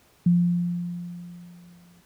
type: tone with exponential decay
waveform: sine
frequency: 174.61 Hz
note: F3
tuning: in tune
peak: -14 dBFS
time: 0.26-2.01 s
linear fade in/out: 5 ms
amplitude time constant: 380 ms
effects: pink hiss -59 dBFS RMS until 2.05 s + high-pass 60 Hz 12 dB/octave